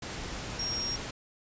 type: tone in noise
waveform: sine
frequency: 5580 Hz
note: F8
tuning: 2 cents flat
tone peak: -31 dBFS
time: 0.59-0.96 s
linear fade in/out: 5 ms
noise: pink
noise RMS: -38 dBFS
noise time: 0.02-1.11 s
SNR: +4 dB
effects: resampled to 16000 Hz